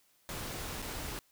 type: noise with dropouts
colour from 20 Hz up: pink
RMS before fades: -40 dBFS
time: 0.29-1.19 s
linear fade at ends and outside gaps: 0 ms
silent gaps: 0.819-0.825 s
effects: white hiss -69 dBFS RMS until 1.31 s